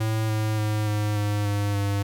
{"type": "tone with pitch steps", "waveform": "square", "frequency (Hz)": [110, 108.36, 106.75, 105.15, 103.59, 102.04, 100.52], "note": ["A2", "A2", "G#2", "G#2", "G#2", "G#2", "G2"], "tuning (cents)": [0, -26, 48, 22, -4, -30, 44], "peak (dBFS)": -23, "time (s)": [0, 2.03], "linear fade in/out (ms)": 10, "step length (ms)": 290, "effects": []}